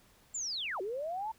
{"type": "linear two-way sweep", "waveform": "sine", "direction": "down then up", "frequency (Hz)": [7459, 359.8, 913], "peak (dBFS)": -34, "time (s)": [0.34, 1.32], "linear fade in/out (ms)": 10, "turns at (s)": 0.81, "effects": ["pink hiss -64 dBFS RMS until 1.38 s"]}